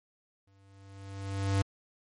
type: tone with exponential growth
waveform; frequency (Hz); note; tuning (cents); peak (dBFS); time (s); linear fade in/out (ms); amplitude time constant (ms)
square; 98; G2; 0; -24; 0.47-1.62; 5; 250
effects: MP3 48 kbps